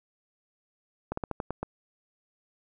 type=slowing click train; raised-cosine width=1 ms; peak=-17 dBFS; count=7; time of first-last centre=1.12-1.63 s; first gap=54 ms; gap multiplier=1.18; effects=none